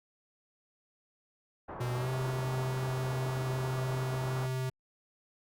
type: low-pass noise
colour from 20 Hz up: white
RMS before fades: -42 dBFS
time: 1.68-4.47 s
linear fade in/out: 10 ms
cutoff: 1200 Hz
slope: 24 dB/octave
type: tone with pitch glide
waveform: square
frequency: 122.5 to 129.78 Hz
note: B2 to C3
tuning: -14 to -14 cents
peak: -32 dBFS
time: 1.8-4.7 s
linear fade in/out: 10 ms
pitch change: +100 cents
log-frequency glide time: 1.94-2.1 s
effects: Opus 48 kbps